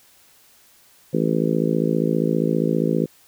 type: harmonic tone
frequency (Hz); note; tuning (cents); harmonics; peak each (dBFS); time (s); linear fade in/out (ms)
55; A1; 0; 3 / 4 / 5 / 6 / 7 / 8 / 9; -23 / -24 / -25 / -26 / -26 / -27 / -28; 1.13-3.06; 10
effects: white hiss -54 dBFS RMS until 3.27 s

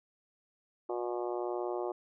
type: harmonic tone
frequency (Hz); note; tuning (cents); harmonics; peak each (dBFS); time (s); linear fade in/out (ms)
120.7; B2; -39; 3 / 4 / 5 / 6 / 7 / 8 / 9 / 10; -35 / -41 / -40 / -42 / -43 / -51 / -47 / -53; 0.89-1.92; 5
effects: none

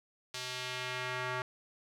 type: tone with band-pass filter sweep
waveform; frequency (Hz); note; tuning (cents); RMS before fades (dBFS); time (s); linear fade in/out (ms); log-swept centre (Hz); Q
square; 126.6; B2; +43; -38; 0.34-1.42; 2; 4600 to 1400; 1.1
effects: none

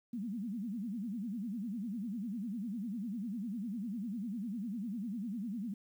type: tone with vibrato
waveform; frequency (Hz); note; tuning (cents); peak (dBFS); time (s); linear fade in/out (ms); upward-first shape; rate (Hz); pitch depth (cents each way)
sine; 216.2; A3; -30; -36; 0.13-5.74; 5; sine; 10; 240
effects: 11-bit

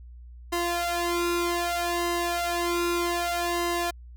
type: tone with flanger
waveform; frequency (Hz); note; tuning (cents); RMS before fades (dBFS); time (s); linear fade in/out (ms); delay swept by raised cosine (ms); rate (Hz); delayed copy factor
sawtooth; 346.3; F4; -15; -27; 0.52-3.91; 10; 1 to 2.1; 0.64; +0.95
effects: added 60 Hz sine -42 dBFS peak until 4.16 s

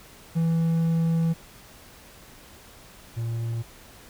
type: tone pair in turn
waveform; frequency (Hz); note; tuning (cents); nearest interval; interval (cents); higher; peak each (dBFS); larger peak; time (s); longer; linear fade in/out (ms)
triangle; 164.81 / 115.67; E3 / A#2; 0 / -13; tritone; 613; first; -18 / -24; first; 0.35-1.34 / 3.16-3.63; first; 20
effects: pink hiss -49 dBFS RMS until 4.09 s

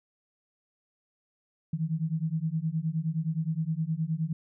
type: beating tone pair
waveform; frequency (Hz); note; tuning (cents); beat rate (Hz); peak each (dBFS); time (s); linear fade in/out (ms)
sine; 155.56 / 165.16; D#3 / E3; 0 / +4; 9.6; -30; 1.73-4.33; 5
effects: none

